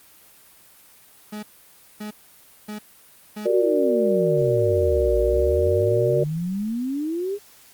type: tone bursts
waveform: 40% pulse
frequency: 211.2 Hz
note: G#3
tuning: 29 cents sharp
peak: -29 dBFS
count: 4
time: 1.32-3.47 s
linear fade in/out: 10 ms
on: 110 ms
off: 570 ms
type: chord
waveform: sine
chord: Gb augmented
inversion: none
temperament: equal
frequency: 370 / 466.2 / 587.3 Hz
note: Gb4 / Bb4 / D5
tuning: 0 / 0 / 0 cents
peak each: -22 dBFS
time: 3.45-6.24 s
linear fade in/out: 10 ms
type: exponential two-way sweep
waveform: sine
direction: down then up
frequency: 418.3 to 56.4 to 418.3 Hz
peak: -23 dBFS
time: 3.47-7.39 s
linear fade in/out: 50 ms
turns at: 5.19 s
effects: white hiss -51 dBFS RMS until 7.73 s + Opus 32 kbps